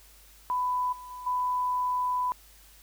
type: tone with level steps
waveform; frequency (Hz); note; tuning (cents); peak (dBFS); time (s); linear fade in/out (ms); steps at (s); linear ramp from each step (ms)
sine; 997; B5; +16; -25 / -41 / -38 / -25; 0.5-2.32; 0; 0.92 / 1.1 / 1.26; 10
effects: added 50 Hz sine -56 dBFS peak until 2.82 s + white hiss -56 dBFS RMS until 2.82 s